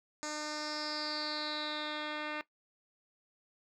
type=tone with low-pass filter sweep; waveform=10% pulse; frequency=302.1 Hz; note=D4; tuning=49 cents sharp; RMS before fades=-38 dBFS; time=0.23-2.41 s; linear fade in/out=0 ms; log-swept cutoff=6500 to 2900 Hz; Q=7.2; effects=noise-tail reverb RT60 0.1 s tail -17 dB re dry